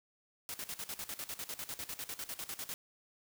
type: noise with tremolo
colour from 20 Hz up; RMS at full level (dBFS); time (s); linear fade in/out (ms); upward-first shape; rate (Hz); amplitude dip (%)
white; -41; 0.49-2.74; 0; square; 10; 80
effects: none